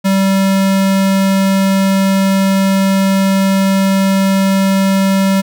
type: tone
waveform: square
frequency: 193.7 Hz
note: G3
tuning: 20 cents flat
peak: -10 dBFS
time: 0.04-5.42 s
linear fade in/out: 20 ms
effects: none